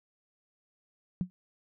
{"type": "tone with exponential decay", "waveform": "sine", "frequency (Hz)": 181.3, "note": "F#3", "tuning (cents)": -35, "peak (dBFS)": -23, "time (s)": [1.21, 1.3], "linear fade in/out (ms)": 0, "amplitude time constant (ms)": 19, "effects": []}